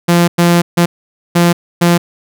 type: tone bursts at uneven times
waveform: sawtooth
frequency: 172.5 Hz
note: F3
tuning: 21 cents flat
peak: -3 dBFS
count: 5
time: 0.08-0.28 / 0.38-0.62 / 0.77-0.86 / 1.35-1.53 / 1.81-1.98 s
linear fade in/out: 10 ms
effects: none